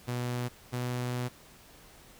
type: tone pair in turn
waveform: sawtooth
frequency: 122.6 / 123.6 Hz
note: B2 / B2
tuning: -12 / +2 cents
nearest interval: unison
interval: 14 cents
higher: second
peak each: -27 dBFS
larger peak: neither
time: 0.07-0.49 / 0.72-1.29 s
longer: second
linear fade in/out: 20 ms
effects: pink hiss -55 dBFS RMS until 2.19 s